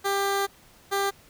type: tone pair in turn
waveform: 15% pulse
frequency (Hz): 396.5 / 396.5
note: G4 / G4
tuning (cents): +20 / +20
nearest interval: unison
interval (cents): 0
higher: neither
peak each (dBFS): -17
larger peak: neither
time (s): 0.04-0.47 / 0.91-1.11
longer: first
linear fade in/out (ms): 20
effects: pink hiss -55 dBFS RMS until 1.29 s